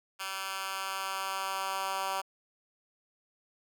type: tone with high-pass filter sweep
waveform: 10% pulse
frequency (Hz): 192.6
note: G3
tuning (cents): -30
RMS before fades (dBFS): -35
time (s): 0.19-2.22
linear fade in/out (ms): 20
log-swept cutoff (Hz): 1600 to 860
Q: 1.4
effects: none